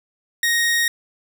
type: tone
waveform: sawtooth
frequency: 1869 Hz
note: A#6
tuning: 4 cents sharp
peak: -13 dBFS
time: 0.43-0.88 s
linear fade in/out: 2 ms
effects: none